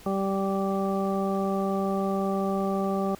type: harmonic tone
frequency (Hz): 194.7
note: G3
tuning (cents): -12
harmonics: 1 / 2 / 3 / 4 / 6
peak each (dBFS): -27 / -30 / -32 / -33 / -35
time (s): 0.06-3.15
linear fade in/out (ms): 2
effects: pink hiss -50 dBFS RMS until 3.19 s